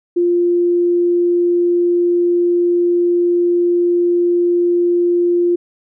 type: tone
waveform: sine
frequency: 349.2 Hz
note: F4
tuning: in tune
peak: -11 dBFS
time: 0.16-5.56 s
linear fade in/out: 10 ms
effects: none